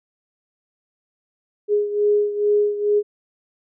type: beating tone pair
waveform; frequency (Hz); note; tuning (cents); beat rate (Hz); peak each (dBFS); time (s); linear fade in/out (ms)
sine; 414.2 / 416.5; G#4 / G#4; -5 / +5; 2.3; -17 / -22; 1.68-3.03; 50
effects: none